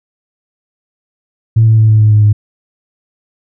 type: tone with pitch steps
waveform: sine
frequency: 112.3 / 111.01 / 109.74 / 108.47 / 107.23 / 106 / 104.78 Hz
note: A2 / A2 / A2 / A2 / A2 / G#2 / G#2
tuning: +36 / +16 / -4 / -24 / -44 / +36 / +16 cents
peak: -3 dBFS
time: 1.56-2.33 s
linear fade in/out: 10 ms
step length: 110 ms
effects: tanh soft clip ceiling 0 dBFS